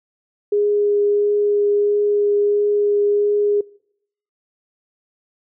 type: tone with vibrato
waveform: sine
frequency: 411.6 Hz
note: G#4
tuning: 16 cents flat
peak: -14 dBFS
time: 0.52-3.61 s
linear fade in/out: 5 ms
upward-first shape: triangle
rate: 1.5 Hz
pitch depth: 9 cents each way
effects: noise-tail reverb RT60 0.7 s tail -23 dB re dry